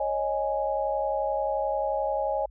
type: chord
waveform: sine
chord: C# suspended second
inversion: none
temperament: equal with one note detuned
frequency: 550.9 / 622.3 / 830.6 Hz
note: C#5 / D#5 / G#5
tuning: -11 / 0 / 0 cents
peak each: -29 dBFS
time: 0-2.46 s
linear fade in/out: 5 ms
effects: added 50 Hz sine -47 dBFS peak until 2.5 s